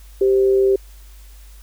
sine tone pair together, 391 / 521 Hz, G4 / C5, -4 / -7 cents, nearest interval perfect fourth, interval 497 cents, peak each -12 / -24 dBFS, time 0.21-0.76 s, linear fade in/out 5 ms, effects added 50 Hz sine -39 dBFS peak until 1.62 s + white hiss -51 dBFS RMS until 1.62 s

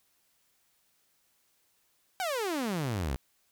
sawtooth exponential sweep, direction down, 784 to 60 Hz, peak -26 dBFS, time 2.2-3.16 s, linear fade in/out 0 ms, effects white hiss -71 dBFS RMS until 3.51 s

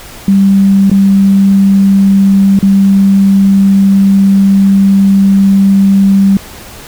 sine tone with dropouts, 196 Hz, G3, in tune, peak -3 dBFS, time 0.28-6.37 s, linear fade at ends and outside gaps 2 ms, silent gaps 0.898-0.914 / 2.59-2.627 s, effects pink hiss -30 dBFS RMS until 6.87 s

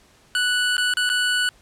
25% pulse tone with dropouts, 1480 Hz, F#6, in tune, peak -15 dBFS, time 0.35-1.49 s, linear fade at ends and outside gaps 1 ms, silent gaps 0.768-0.78 / 0.938-0.97 / 1.092-1.099 s, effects pink hiss -55 dBFS RMS until 1.61 s + low-pass 10000 Hz 12 dB/octave

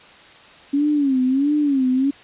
sine tone with vibrato, 276 Hz, C#4, 7 cents flat, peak -15 dBFS, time 0.73-2.11 s, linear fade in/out 10 ms, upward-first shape sine, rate 1.5 Hz, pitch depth 140 cents each way, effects white hiss -45 dBFS RMS until 2.23 s + resampled to 8000 Hz

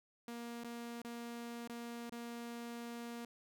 sawtooth tone with dropouts, 235.8 Hz, A#3, 20 cents sharp, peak -40 dBFS, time 0.28-3.25 s, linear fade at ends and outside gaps 2 ms, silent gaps 0.636-0.643 / 1.018-1.047 / 1.675-1.696 / 2.096-2.122 s, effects none

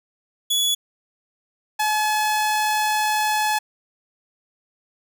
sawtooth tone pair in turn, 3399 / 853.9 Hz, G#7 / G#5, +39 / +48 cents, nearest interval 2 octaves, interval 2391 cents, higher first, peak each -15 dBFS, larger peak neither, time 0.5-0.75 / 1.79-3.59 s, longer second, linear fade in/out 10 ms, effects none

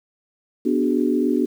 sine chord, G# half-diminished seventh, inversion first, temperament equal with one note detuned, 246.9 / 293.7 / 371.3 / 415.3 Hz, B3 / D4 / F#4 / G#4, 0 / 0 / +6 / 0 cents, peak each -21 / -21 / -23 / -27 dBFS, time 0.65-1.46 s, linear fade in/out 10 ms, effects 8-bit

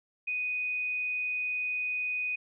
sine tone, 2489 Hz, D#7, in tune, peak -29 dBFS, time 0.27-2.36 s, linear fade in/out 10 ms, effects none

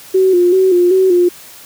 sine tone with vibrato, 365.4 Hz, F#4, 22 cents flat, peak -7 dBFS, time 0.14-1.29 s, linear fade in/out 10 ms, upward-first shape square, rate 2.6 Hz, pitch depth 56 cents each way, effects white hiss -37 dBFS RMS until 1.65 s + high-pass 60 Hz 12 dB/octave

